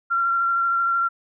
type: tone with vibrato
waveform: sine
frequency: 1371 Hz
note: F6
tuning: 32 cents flat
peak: -18 dBFS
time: 0.1-1.09 s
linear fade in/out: 20 ms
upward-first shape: triangle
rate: 13 Hz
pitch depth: 17 cents each way
effects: none